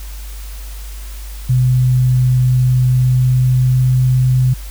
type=tone with pitch glide; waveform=sine; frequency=126.8 to 127.98 Hz; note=B2 to C3; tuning=+46 to -38 cents; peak=-9 dBFS; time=1.49-4.54 s; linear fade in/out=10 ms; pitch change=+16 cents; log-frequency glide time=2.81-4 s; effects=added 50 Hz sine -26 dBFS peak until 4.7 s + white hiss -38 dBFS RMS until 4.7 s